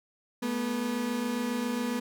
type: tone pair together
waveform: 35% pulse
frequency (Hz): 216.2 / 243.5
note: A3 / B3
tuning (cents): -30 / -24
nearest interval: major second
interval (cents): 206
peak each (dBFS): -33 / -28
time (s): 0.42-2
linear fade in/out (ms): 10
effects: none